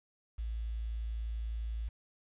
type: tone with quantisation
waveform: sine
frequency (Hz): 55.8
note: A1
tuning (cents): +25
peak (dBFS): -34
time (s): 0.38-1.89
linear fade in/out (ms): 10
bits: 10
effects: resampled to 8000 Hz